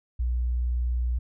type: tone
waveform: sine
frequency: 60.7 Hz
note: B1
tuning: 29 cents flat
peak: -23 dBFS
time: 0.19-1.19 s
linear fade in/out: 10 ms
effects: none